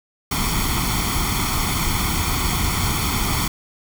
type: noise with comb filter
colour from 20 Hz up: pink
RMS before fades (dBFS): -21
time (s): 0.31-3.48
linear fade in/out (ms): 5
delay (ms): 0.9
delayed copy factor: +0.8
effects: none